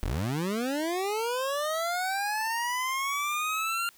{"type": "linear sweep", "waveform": "25% pulse", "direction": "up", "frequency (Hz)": [33.55, 1396.9], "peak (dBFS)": -24, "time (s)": [0.03, 3.89], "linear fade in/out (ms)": 0, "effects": ["white hiss -58 dBFS RMS until 3.97 s"]}